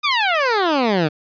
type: exponential sweep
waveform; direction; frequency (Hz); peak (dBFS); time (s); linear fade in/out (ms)
15% pulse; down; 1247 to 145.8; -9; 0.03-1.09; 20
effects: resampled to 11025 Hz